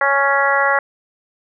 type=harmonic tone; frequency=278 Hz; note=C#4; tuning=5 cents sharp; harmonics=2 / 3 / 4 / 5 / 6 / 7; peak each=-20 / -20 / -20 / -20 / -20 / -20 dBFS; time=0.01-0.79 s; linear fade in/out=2 ms; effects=none